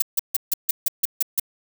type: noise bursts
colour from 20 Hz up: violet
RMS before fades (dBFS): -19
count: 9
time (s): 0-1.398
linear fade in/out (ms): 5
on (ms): 22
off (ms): 150
effects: none